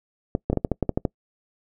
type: clicks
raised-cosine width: 2 ms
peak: -8 dBFS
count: 10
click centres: 0.351 / 0.5 / 0.53 / 0.573 / 0.648 / 0.717 / 0.827 / 0.893 / 0.975 / 1.052 s
effects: noise-tail reverb RT60 0.1 s tail -25 dB re dry